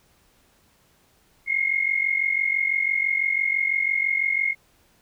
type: tone pair together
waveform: sine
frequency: 2126 / 2172 Hz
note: C7 / C#7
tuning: +27 / -36 cents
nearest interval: unison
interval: 37 cents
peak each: -23 / -23 dBFS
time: 1.46-4.55 s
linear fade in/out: 50 ms
effects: pink hiss -61 dBFS RMS until 5.01 s